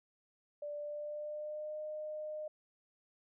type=tone with pitch glide; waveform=sine; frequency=587.3 to 611.5 Hz; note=D5 to D#5; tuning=0 to -30 cents; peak=-39 dBFS; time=0.62-2.48 s; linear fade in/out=5 ms; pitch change=+70 cents; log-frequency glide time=0.74-1.8 s; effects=none